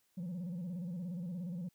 sine tone with vibrato, 176.4 Hz, F3, 18 cents sharp, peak -35 dBFS, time 0.17-1.69 s, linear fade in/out 10 ms, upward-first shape square, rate 17 Hz, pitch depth 96 cents each way, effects tanh soft clip ceiling -37 dBFS + white hiss -75 dBFS RMS until 1.74 s

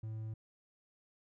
triangle tone, 110 Hz, A2, in tune, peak -37 dBFS, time 0.03-0.34 s, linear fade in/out 5 ms, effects none

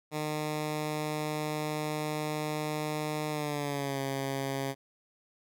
10% pulse tone with pitch glide, 152.3 to 136.47 Hz, D#3 to C#3, -37 to -27 cents, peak -23 dBFS, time 0.11-4.75 s, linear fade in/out 50 ms, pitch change -190 cents, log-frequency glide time 3.3-4 s, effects none

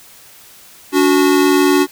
square tone pair together, 287.9 / 368.1 Hz, D4 / F#4, -34 / -9 cents, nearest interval major third, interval 425 cents, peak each -13 dBFS, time 0.92-1.87 s, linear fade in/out 50 ms, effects white hiss -42 dBFS RMS until 1.91 s

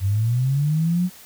sine linear sweep, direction up, 92.5 to 185 Hz, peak -17 dBFS, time 0-1.1 s, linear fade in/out 50 ms, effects white hiss -45 dBFS RMS until 1.25 s

